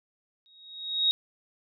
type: tone with exponential growth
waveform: sine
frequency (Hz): 3772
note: A#7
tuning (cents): +20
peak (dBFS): -18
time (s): 0.46-1.11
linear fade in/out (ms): 0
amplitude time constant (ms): 140
effects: none

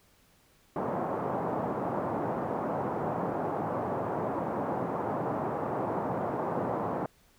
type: band-pass noise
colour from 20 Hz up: white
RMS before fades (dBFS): -32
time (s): 0.76-7.06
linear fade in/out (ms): 2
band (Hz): 110 to 940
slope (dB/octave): 24
effects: pink hiss -64 dBFS RMS until 7.38 s

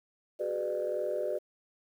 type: chord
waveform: sine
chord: G# half-diminished seventh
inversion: third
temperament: just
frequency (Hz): 373.8 / 415.3 / 498.4 / 598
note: F#4 / G#4 / B4 / D5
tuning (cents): +18 / 0 / +16 / +31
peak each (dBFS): -36 / -38 / -35 / -32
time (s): 0.39-1.39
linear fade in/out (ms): 20
effects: tanh soft clip ceiling -22 dBFS + 10-bit

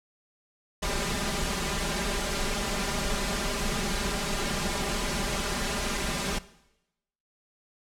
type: noise with comb filter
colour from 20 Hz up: pink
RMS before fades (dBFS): -29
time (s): 0.82-6.39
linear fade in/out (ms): 10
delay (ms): 5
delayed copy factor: +0.95
effects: noise-tail reverb RT60 0.9 s tail -18 dB re dry + low-pass 9000 Hz 12 dB/octave

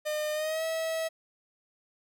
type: tone with pitch glide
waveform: 45% pulse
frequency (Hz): 607 to 646.8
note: D#5 to E5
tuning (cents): -43 to -33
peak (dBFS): -29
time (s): 0.05-1.09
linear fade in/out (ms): 20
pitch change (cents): +110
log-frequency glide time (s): 0.33-0.64
effects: none

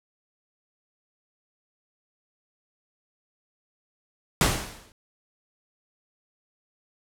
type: noise with exponential decay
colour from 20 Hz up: pink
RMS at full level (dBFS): -18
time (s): 4.41-4.92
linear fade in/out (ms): 1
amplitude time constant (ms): 110
effects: low-pass 12000 Hz 12 dB/octave

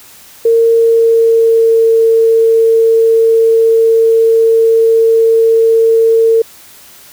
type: tone with pitch glide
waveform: sine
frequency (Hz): 458.5 to 452.7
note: A#4 to A4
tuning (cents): -29 to +49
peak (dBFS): -5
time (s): 0.45-6.42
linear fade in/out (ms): 5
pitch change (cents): -22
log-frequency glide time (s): 0.73-1.93
effects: white hiss -38 dBFS RMS until 7.12 s

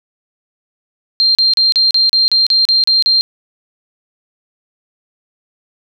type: tone bursts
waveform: sine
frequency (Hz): 4178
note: C8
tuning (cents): -3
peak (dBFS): -8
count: 11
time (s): 1.2-3.21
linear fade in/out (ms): 0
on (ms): 150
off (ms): 36
effects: none

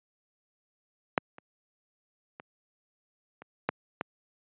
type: clicks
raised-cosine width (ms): 0.5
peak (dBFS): -6 / -30 / -27 / -30 / -10 / -15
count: 6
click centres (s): 1.178 / 1.384 / 2.399 / 3.42 / 3.69 / 4.011
effects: high-pass 150 Hz 12 dB/octave + resampled to 8000 Hz

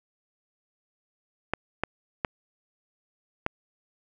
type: clicks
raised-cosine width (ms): 0.5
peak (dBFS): -10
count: 4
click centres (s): 1.536 / 1.836 / 2.248 / 3.464
effects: none

